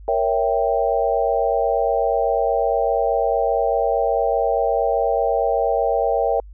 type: chord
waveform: sine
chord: A# diminished seventh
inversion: none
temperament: equal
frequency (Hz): 466.2 / 554.4 / 659.3 / 784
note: A#4 / C#5 / E5 / G5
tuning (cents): 0 / 0 / 0 / 0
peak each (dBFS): -22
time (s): 0.08-6.4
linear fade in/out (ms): 2
effects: added 50 Hz sine -37 dBFS peak until 6.53 s